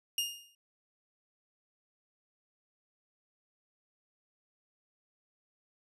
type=tone with exponential decay; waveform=sawtooth; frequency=2832 Hz; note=F7; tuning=23 cents sharp; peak=-24 dBFS; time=0.18-0.55 s; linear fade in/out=2 ms; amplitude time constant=80 ms; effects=resampled to 32000 Hz